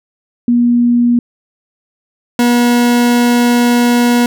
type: tone pair in turn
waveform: sine / 40% pulse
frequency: 240 / 241 Hz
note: B3 / B3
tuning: -49 / -42 cents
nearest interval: unison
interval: 7 cents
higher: second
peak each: -7 dBFS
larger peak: neither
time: 0.48-1.19 / 2.39-4.26 s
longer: second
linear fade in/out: 2 ms
effects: none